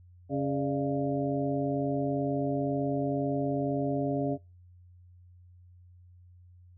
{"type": "harmonic tone with a mistuned harmonic", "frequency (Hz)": 138.4, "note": "C#3", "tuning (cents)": -2, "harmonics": [1, 2, 3, 4, 5], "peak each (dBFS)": [-33, -30, -35, -34, -37], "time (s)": [0.29, 4.38], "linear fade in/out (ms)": 50, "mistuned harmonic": 4, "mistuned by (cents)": 110, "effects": ["noise-tail reverb RT60 0.3 s tail -24 dB re dry", "added 89 Hz sine -52 dBFS peak until 6.77 s"]}